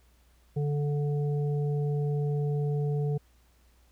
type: harmonic tone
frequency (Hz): 145.9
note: D3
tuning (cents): -11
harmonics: 1 / 3 / 5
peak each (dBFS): -26 / -34 / -45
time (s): 0.56-3.18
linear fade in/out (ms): 10
effects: added 60 Hz sine -60 dBFS peak until 3.91 s + pink hiss -67 dBFS RMS until 3.91 s